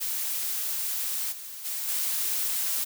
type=noise with level steps; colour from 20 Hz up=blue; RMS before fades=-30 / -40 / -32 / -28 dBFS; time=0-2.85 s; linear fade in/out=20 ms; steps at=1.31 / 1.64 / 1.87 s; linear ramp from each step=20 ms; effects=none